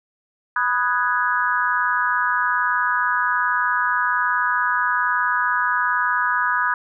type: chord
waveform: sine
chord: G# minor seventh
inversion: first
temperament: equal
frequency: 987.8 / 1244.5 / 1480 / 1661.2 Hz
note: B5 / D#6 / F#6 / G#6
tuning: 0 / 0 / 0 / 0 cents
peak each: -23 dBFS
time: 0.56-6.74 s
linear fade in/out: 2 ms
effects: none